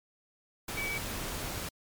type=tone in noise; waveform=sine; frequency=2285 Hz; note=D7; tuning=48 cents flat; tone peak=-33 dBFS; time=0.77-0.98 s; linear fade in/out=5 ms; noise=pink; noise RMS=-37 dBFS; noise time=0.68-1.69 s; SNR=+1 dB; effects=MP3 96 kbps